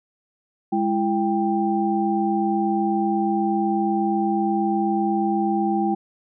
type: tone cluster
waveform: sine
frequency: 206.9 / 335.1 / 788 Hz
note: G#3 / E4 / G5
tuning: -6 / +29 / +9 cents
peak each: -23 dBFS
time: 0.72-5.95 s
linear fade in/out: 10 ms
effects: none